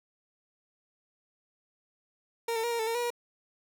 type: tone with pitch steps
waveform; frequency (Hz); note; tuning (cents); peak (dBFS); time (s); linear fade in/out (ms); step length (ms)
30% pulse; 463.3 / 449.4 / 473.6 / 467 / 442.6 / 458.9 / 482.2 / 478.2; A#4 / A4 / A#4 / A#4 / A4 / A#4 / B4 / A#4; -11 / +37 / +27 / +3 / +10 / -27 / -41 / +44; -26; 2.48-3.104; 5; 78
effects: none